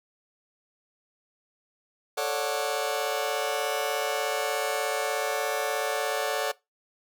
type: chord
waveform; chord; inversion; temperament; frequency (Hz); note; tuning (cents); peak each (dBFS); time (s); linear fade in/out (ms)
sawtooth; D major seventh; second; just; 440.5 / 550.6 / 587.3 / 734.2; A4 / C#5 / D5 / F#5; +2 / -12 / 0 / -14; -28; 2.17-6.52; 10
effects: noise-tail reverb RT60 0.2 s tail -20 dB re dry